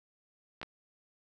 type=clicks; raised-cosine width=0.3 ms; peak=-24 dBFS; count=2; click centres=0.615 / 0.63 s; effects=none